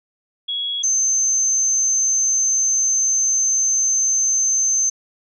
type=tone pair in turn; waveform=sine; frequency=3338 / 6242 Hz; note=G#7 / G8; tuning=+8 / -8 cents; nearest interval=major seventh; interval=1084 cents; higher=second; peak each=-21 / -15 dBFS; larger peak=second; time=0.48-0.83 / 0.83-4.9 s; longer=second; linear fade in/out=10 ms; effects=none